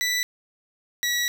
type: tone pair in turn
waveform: 20% pulse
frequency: 1975.5 / 1933.7 Hz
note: B6 / B6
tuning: 0 / -37 cents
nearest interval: unison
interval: 37 cents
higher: first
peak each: -17 dBFS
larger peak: neither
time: 0.01-0.23 / 1.03-1.28 s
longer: second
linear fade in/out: 0 ms
effects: none